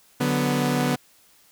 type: chord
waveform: sawtooth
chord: B minor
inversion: first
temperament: equal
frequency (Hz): 146.83 / 185 / 246.9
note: D3 / F#3 / B3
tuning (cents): 0 / 0 / 0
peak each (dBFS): -21 / -25 / -19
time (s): 0.2-0.96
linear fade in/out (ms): 10
effects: white hiss -57 dBFS RMS until 1.51 s